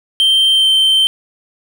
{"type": "tone with pitch glide", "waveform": "triangle", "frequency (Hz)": [3136, 3113], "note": ["G7", "G7"], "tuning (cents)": [0, -13], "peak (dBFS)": -7, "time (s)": [0.2, 1.07], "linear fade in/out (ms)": 0, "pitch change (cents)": -13, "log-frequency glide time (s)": [0.53, 0.67], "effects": []}